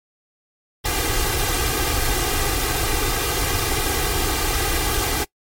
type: noise with comb filter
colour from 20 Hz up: pink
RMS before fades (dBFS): -21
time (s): 0.84-5.25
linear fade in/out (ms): 20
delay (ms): 2.5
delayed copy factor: +0.85
effects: noise-tail reverb RT60 0.1 s tail -23 dB re dry + MP3 64 kbps